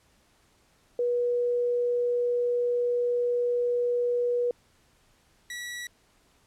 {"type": "tone pair in turn", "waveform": ["sine", "sawtooth"], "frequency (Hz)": [484.7, 1938.8], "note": ["B4", "B6"], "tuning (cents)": [-32, -32], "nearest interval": "2 octaves", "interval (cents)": 2400, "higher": "second", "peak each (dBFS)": [-23, -31], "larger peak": "first", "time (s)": [[0.99, 4.51], [5.5, 5.87]], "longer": "first", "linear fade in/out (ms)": 2, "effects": ["pink hiss -64 dBFS RMS until 6.46 s", "low-pass 11000 Hz 12 dB/octave"]}